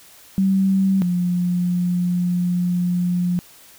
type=tone pair in turn; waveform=sine; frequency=192.4 / 177.59 Hz; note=G3 / F3; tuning=-32 / +29 cents; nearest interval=minor second; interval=139 cents; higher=first; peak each=-14 / -17 dBFS; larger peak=first; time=0.38-1.02 / 1.02-3.39 s; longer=second; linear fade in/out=0 ms; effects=white hiss -47 dBFS RMS until 3.78 s